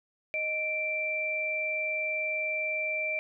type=tone pair together; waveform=sine; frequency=621.8 / 2349 Hz; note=D#5 / D7; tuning=-1 / 0 cents; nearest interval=octave + major seventh; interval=2301 cents; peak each=-35 / -29 dBFS; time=0.34-3.19 s; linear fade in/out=0 ms; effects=none